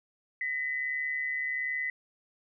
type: tone pair together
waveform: sine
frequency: 1864.7 / 2006 Hz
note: A#6 / B6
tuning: 0 / +26 cents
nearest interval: minor second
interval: 126 cents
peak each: -38 / -30 dBFS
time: 0.41-1.9 s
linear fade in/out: 2 ms
effects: none